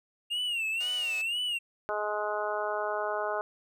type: tone with vibrato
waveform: triangle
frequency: 2784 Hz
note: F7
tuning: 6 cents flat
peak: -27 dBFS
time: 0.3-1.59 s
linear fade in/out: 20 ms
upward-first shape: sine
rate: 2 Hz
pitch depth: 120 cents each way
type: chord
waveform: 5% pulse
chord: B major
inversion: none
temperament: equal with one note detuned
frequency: 493.9 / 611.9 / 740 Hz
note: B4 / D#5 / F#5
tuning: 0 / -29 / 0 cents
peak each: -40 / -37 / -34 dBFS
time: 0.8-1.22 s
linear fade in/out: 10 ms
type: harmonic tone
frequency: 210 Hz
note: G#3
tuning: 19 cents sharp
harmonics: 2 / 3 / 4 / 5 / 6 / 7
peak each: -36 / -33 / -36 / -38 / -37 / -38 dBFS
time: 1.89-3.41 s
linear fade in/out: 0 ms
effects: none